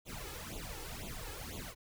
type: noise with flanger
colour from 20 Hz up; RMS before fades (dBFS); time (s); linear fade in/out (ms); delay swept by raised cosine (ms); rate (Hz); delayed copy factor
pink; -44; 0.05-1.75; 50; 0.28 to 2.38; 2; +0.95
effects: none